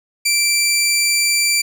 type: tone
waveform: 15% pulse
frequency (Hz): 2345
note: D7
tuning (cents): -3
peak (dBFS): -7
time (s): 0.25-1.62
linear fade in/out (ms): 10
effects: none